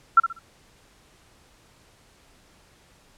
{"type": "tone with echo", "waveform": "sine", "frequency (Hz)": 1353, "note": "E6", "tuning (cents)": 45, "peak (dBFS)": -9, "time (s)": [0.17, 0.2], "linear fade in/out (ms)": 5, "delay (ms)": 64, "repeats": 3, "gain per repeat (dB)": -11, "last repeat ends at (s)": 0.392, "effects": ["pink hiss -57 dBFS RMS until 3.17 s", "low-pass 10000 Hz 12 dB/octave"]}